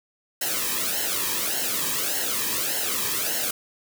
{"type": "noise with flanger", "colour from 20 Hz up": "white", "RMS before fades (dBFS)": -26, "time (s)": [0.41, 3.51], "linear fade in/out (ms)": 5, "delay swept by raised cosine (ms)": [0.83, 1.44], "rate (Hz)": 1.7, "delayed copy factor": -0.75, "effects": []}